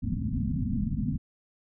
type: low-pass noise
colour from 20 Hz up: white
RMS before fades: -29 dBFS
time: 0.02-1.18 s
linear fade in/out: 20 ms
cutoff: 260 Hz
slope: 96 dB/octave
effects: none